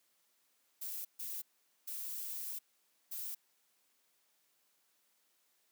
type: noise bursts at uneven times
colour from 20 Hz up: violet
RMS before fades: -42 dBFS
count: 4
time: 0.81-1.05 / 1.19-1.42 / 1.87-2.59 / 3.11-3.35 s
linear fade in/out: 10 ms
effects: white hiss -75 dBFS RMS until 5.71 s + high-pass 200 Hz 12 dB/octave